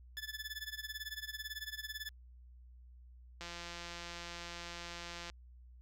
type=tone with tremolo; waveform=20% pulse; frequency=1734 Hz; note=A6; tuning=26 cents flat; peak=-34 dBFS; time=0.17-2.09 s; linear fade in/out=0 ms; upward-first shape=sine; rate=18 Hz; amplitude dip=90%
type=click train; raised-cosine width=0.2 ms; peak=-28 dBFS; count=326; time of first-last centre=3.41-5.3 s; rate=172 Hz
effects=added 61 Hz sine -54 dBFS peak until 5.81 s